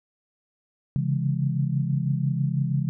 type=tone cluster; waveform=sine; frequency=135.9 / 142 / 165.5 / 204.7 Hz; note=C#3 / C#3 / E3 / G#3; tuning=-34 / +42 / +7 / -25 cents; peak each=-24 / -31 / -27 / -32 dBFS; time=0.96-2.89 s; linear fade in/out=0 ms; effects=none